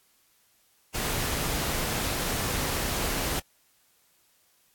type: noise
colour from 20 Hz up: pink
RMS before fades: -29 dBFS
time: 0.94-3.4 s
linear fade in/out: 10 ms
effects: white hiss -65 dBFS RMS until 4.74 s + AAC 64 kbps